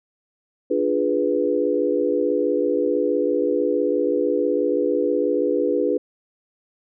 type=chord; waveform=sine; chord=D diminished seventh; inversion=none; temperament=equal; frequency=293.7 / 349.2 / 415.3 / 493.9 Hz; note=D4 / F4 / Ab4 / Cb5; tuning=0 / 0 / 0 / 0 cents; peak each=-24 / -25 / -23 / -22 dBFS; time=0.7-5.98 s; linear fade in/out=10 ms; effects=none